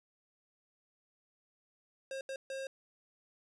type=tone bursts at uneven times; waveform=square; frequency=536 Hz; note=C5; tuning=42 cents sharp; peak=-39 dBFS; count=3; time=2.11-2.21 / 2.29-2.36 / 2.5-2.67 s; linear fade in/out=2 ms; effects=resampled to 22050 Hz